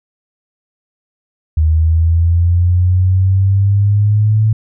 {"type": "exponential sweep", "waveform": "sine", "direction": "up", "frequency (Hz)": [77.78, 110], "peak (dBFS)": -8, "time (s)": [1.57, 4.53], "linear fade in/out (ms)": 5, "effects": []}